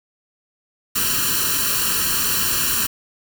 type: noise with comb filter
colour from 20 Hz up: white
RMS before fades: -20 dBFS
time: 0.95-2.87 s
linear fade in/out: 10 ms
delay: 0.7 ms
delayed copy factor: +1
effects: none